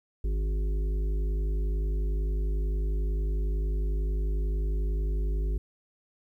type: harmonic tone with a mistuned harmonic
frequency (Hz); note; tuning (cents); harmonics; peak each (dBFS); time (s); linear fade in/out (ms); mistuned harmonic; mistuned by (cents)
51.1; G#1; -27; 1 / 3 / 5 / 7 / 8; -25 / -42 / -47 / -44 / -45; 0.24-5.58; 5; 5; +19
effects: 11-bit